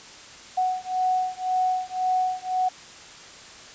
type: beating tone pair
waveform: sine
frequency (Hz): 740 / 741.9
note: F#5 / F#5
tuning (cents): 0 / +4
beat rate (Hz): 1.9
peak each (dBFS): -25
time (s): 0.57-2.69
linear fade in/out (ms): 10
effects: white hiss -44 dBFS RMS until 3.74 s + resampled to 16000 Hz